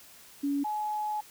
sine tone pair in turn, 282.6 / 846.8 Hz, C#4 / G#5, +34 / +33 cents, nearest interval octave + perfect fifth, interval 1899 cents, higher second, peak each -26 / -29 dBFS, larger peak first, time 0.43-0.64 / 0.64-1.21 s, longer second, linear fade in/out 10 ms, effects white hiss -53 dBFS RMS until 1.3 s

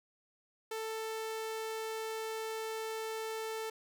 sawtooth tone, 442.5 Hz, A4, 10 cents sharp, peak -33 dBFS, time 0.71-3.7 s, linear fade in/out 5 ms, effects none

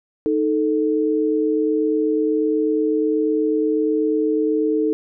sine tone pair together, 311.1 / 439.3 Hz, D#4 / A4, 0 / -3 cents, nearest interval tritone, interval 597 cents, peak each -19 dBFS, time 0.26-4.93 s, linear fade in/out 0 ms, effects none

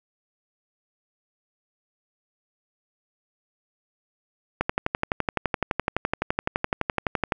click train, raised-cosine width 0.5 ms, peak -7 dBFS, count 33, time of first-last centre 4.61-7.322 s, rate 11.8 Hz, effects none

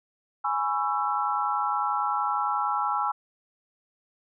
sine chord, C# minor seventh, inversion second, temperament just, 831.5 / 997.9 / 1108.7 / 1330.5 Hz, G#5 / B5 / C#6 / E6, +2 / +18 / 0 / +16 cents, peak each -28 / -31 / -32 / -28 dBFS, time 0.44-3.12 s, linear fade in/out 10 ms, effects none

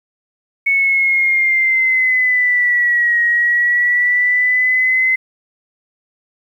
sine linear two-way sweep, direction down then up, 2215 to 1888 to 2053 Hz, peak -11 dBFS, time 0.66-5.16 s, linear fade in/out 10 ms, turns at 3.21 s, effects 8-bit

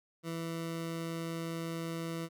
20% pulse tone, 165.4 Hz, E3, 6 cents sharp, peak -31 dBFS, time 0.23-2.29 s, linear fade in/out 50 ms, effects none

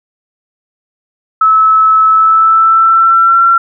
sine tone with pitch glide, 1300 to 1360.7 Hz, E6 to F6, -24 to -45 cents, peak -4 dBFS, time 1.41-3.58 s, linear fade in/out 5 ms, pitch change +79 cents, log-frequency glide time 2.07-3.45 s, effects none

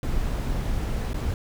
brown noise with dropouts, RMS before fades -26 dBFS, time 0.03-1.34 s, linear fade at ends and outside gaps 1 ms, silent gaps 1.133-1.143 s, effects none

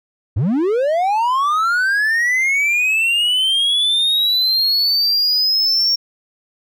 triangle linear sweep, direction up, 82.41 to 5540 Hz, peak -12 dBFS, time 0.36-5.96 s, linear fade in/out 10 ms, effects none

